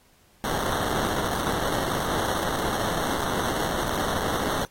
white noise with sample-and-hold, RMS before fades -27 dBFS, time 0.44-4.65 s, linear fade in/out 0 ms, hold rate 2450 Hz, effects pink hiss -60 dBFS RMS until 4.7 s + AAC 48 kbps

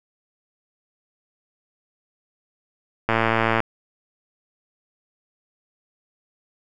click train, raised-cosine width 0.5 ms, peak -4 dBFS, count 59, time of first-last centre 3.09-3.603 s, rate 113 Hz, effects none

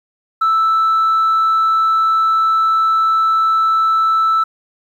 sine tone, 1318.5 Hz, E6, in tune, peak -9 dBFS, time 0.41-4.44 s, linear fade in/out 10 ms, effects tanh soft clip ceiling -9 dBFS + 8-bit

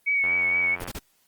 sine tone with vibrato, 2242 Hz, C#7, 19 cents sharp, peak -20 dBFS, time 0.06-0.76 s, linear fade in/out 20 ms, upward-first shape triangle, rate 4.3 Hz, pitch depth 35 cents each way
click train, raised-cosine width 0.5 ms, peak -21 dBFS, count 57, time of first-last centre 0.24-0.877 s, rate 87.9 Hz
pink noise bursts, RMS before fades -34 dBFS, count 3, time 0.8-0.99 s, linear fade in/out 5 ms, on 44 ms, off 29 ms
effects white hiss -65 dBFS RMS until 1.27 s + Opus 24 kbps

